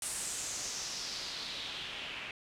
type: noise with low-pass filter sweep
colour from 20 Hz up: white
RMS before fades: -40 dBFS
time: 0.02-2.31 s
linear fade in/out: 2 ms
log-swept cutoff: 9300 to 2500 Hz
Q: 3.1
effects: none